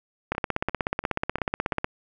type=two click trains; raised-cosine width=0.5 ms; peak=-23 / -9 dBFS; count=5 / 26; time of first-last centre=0.35-1.729 / 0.32-1.844 s; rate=2.9 / 16.4 Hz; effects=none